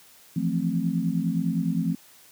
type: chord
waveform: sine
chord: F major seventh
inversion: third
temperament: equal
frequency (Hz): 164.81 / 174.61 / 220 / 261.6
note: E3 / F3 / A3 / C4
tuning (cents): 0 / 0 / 0 / 0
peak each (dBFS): -28 / -26 / -29 / -29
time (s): 0.36-1.95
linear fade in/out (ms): 5
effects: white hiss -53 dBFS RMS until 2.31 s + high-pass 100 Hz 12 dB/octave